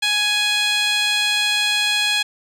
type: tone with band-pass filter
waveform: 15% pulse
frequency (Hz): 834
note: G#5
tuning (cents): +7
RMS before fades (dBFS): -19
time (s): 0.02-2.23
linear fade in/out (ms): 10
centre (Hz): 4200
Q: 1.4
effects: none